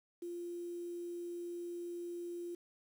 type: tone with quantisation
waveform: sine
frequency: 347 Hz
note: F4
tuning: 11 cents flat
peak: -40 dBFS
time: 0.22-2.55 s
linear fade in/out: 5 ms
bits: 10
effects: none